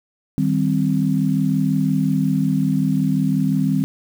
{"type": "chord", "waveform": "sine", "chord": "C minor", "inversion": "first", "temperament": "equal", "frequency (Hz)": [155.56, 196, 261.6], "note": ["Eb3", "G3", "C4"], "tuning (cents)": [0, 0, 0], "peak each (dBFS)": -20, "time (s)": [0.38, 3.84], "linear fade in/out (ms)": 0, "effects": ["7-bit"]}